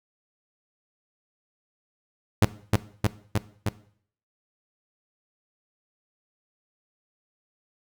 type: tone with echo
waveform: sawtooth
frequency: 103.83 Hz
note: G#2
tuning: in tune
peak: -11 dBFS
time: 2.42-2.45 s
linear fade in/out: 0 ms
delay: 310 ms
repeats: 4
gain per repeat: -2 dB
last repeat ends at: 3.69 s
effects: noise-tail reverb RT60 0.6 s tail -18 dB re dry